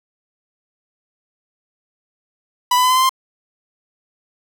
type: tone with pitch steps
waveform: 45% pulse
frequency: 987.8 / 999.9 / 1012.1 / 1024.4 / 1036.9 / 1049.6 Hz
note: B5 / B5 / B5 / C6 / C6 / C6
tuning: 0 / +21 / +42 / -37 / -16 / +5 cents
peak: -12 dBFS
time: 2.71-3.094 s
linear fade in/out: 5 ms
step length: 64 ms
effects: none